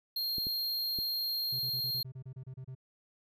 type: tone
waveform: square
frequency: 4219 Hz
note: C8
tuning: 14 cents sharp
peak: -32 dBFS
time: 0.16-2.03 s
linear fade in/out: 5 ms
type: clicks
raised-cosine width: 3 ms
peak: -30 dBFS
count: 3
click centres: 0.383 / 0.469 / 0.988 s
type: tone bursts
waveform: triangle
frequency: 130 Hz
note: C3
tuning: 11 cents flat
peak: -39 dBFS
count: 12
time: 1.52-2.751 s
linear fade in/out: 10 ms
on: 76 ms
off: 29 ms
effects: none